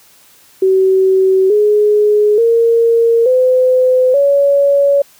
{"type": "tone with pitch steps", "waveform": "sine", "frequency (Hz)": [379.8, 419, 462.2, 509.9, 562.5], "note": ["F#4", "G#4", "A#4", "C5", "C#5"], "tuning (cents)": [45, 15, -15, -45, 25], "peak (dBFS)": -7, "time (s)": [0.62, 5.02], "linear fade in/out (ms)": 5, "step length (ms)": 880, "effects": ["white hiss -46 dBFS RMS until 5.19 s", "high-pass 60 Hz 12 dB/octave"]}